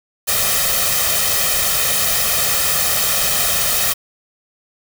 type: noise with comb filter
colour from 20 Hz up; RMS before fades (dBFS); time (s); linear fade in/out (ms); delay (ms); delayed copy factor
white; -17; 0.27-3.94; 20; 1.6; +0.75
effects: none